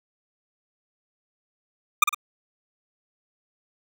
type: tone with echo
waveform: 25% pulse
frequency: 1208 Hz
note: D6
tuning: 48 cents sharp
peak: -8 dBFS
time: 2.02-2.04 s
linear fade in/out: 5 ms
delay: 53 ms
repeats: 2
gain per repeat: -7 dB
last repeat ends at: 2.146 s
effects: none